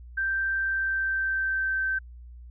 sine tone with pitch glide, 1568 to 1550.9 Hz, G6 to G6, 0 to -19 cents, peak -24 dBFS, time 0.17-1.99 s, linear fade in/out 10 ms, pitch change -19 cents, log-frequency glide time 0.57-1.82 s, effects added 60 Hz sine -42 dBFS peak until 2.5 s

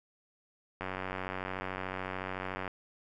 click train, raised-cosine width 0.5 ms, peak -21 dBFS, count 176, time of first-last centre 0.81-2.678 s, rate 93.7 Hz, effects none

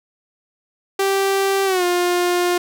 sawtooth tone with pitch glide, 390.7 to 354.2 Hz, G4 to F4, -6 to +24 cents, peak -12 dBFS, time 0.99-2.58 s, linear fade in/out 5 ms, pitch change -170 cents, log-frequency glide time 1.65-1.84 s, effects none

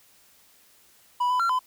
triangle tone with pitch steps, 983 / 1000 / 1368 / 1014 Hz, B5 / B5 / F6 / B5, -8 / +21 / -36 / +45 cents, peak -19 dBFS, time 1.2-1.592 s, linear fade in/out 10 ms, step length 98 ms, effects white hiss -58 dBFS RMS until 1.66 s

